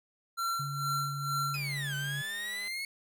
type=tone with tremolo; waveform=square; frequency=1362 Hz; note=F6; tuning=44 cents flat; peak=-30 dBFS; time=0.37-1.57 s; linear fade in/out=20 ms; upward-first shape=sine; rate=2.2 Hz; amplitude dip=65%
type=tone; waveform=sine; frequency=141.2 Hz; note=C#3; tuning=32 cents sharp; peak=-35 dBFS; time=0.59-2.22 s; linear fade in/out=10 ms
type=linear two-way sweep; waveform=30% pulse; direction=down then up; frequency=2556 to 1512 to 2201 Hz; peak=-32 dBFS; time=1.54-2.85 s; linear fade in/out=2 ms; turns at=1.95 s
type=click train; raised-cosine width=0.3 ms; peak=-36 dBFS; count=230; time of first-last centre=1.55-2.678 s; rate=203 Hz
effects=none